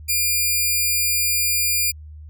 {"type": "tone", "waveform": "5% pulse", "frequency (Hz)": 2400, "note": "D7", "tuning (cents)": 37, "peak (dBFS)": -8, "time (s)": [0.08, 1.92], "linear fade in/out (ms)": 20, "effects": ["added 76 Hz sine -36 dBFS peak until 2.29 s"]}